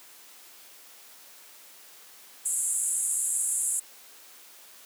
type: band-pass noise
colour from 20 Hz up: pink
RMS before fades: -28 dBFS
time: 2.45-3.8 s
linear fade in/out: 10 ms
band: 7300 to 11000 Hz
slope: 96 dB/octave
effects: white hiss -51 dBFS RMS until 4.85 s + high-pass 300 Hz 12 dB/octave